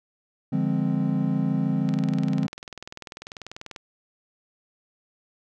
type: chord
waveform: triangle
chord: D half-diminished seventh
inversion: none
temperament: equal with one note detuned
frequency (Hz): 148.45 / 174.61 / 207.7 / 261.6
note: D3 / F3 / Ab3 / C4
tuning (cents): +19 / 0 / 0 / 0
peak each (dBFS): -25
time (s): 0.52-2.47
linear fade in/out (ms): 10
type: click train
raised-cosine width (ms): 0.2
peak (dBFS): -20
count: 39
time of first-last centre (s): 1.89-3.762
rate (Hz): 20.3
effects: none